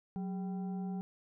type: tone with frequency modulation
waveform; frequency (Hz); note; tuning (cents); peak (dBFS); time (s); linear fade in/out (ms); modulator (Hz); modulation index
sine; 185.4; F#3; +4; -35; 0.16-1.01; 0; 592; 0.42
effects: none